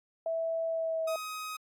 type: tone with pitch glide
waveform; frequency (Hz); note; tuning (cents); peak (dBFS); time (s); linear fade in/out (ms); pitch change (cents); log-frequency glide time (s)
sine; 656 to 646.2; E5 to E5; -9 to -35; -29; 0.26-1.16; 2; -26; 0.67-1.04
type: tone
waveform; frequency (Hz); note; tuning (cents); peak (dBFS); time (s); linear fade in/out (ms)
sawtooth; 1259; D#6; +20; -33; 1.07-1.57; 10
effects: AAC 64 kbps